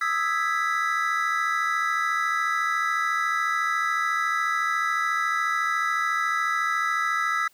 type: chord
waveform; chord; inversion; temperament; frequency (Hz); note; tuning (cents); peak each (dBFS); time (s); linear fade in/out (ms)
triangle; E major seventh; third; equal; 1244.5 / 1318.5 / 1661.2 / 1975.5; D#6 / E6 / G#6 / B6; 0 / 0 / 0 / 0; -28 / -24 / -29 / -26; 0.01-7.48; 5
effects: white hiss -60 dBFS RMS until 7.53 s